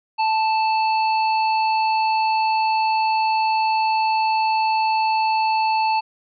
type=harmonic tone; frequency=880 Hz; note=A5; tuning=in tune; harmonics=1 / 3 / 5; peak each=-17 / -27 / -31 dBFS; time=0.18-6.01 s; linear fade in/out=20 ms; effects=none